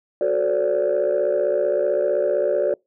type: chord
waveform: sine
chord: D dominant seventh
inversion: first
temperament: equal with one note detuned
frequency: 370 / 440 / 523.3 / 578.9 Hz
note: F#4 / A4 / C5 / D5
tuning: 0 / 0 / 0 / -25 cents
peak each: -23 / -23 / -24 / -19 dBFS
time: 0.21-2.74 s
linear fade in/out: 2 ms
effects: noise-tail reverb RT60 0.2 s tail -26 dB re dry + tanh soft clip ceiling -12 dBFS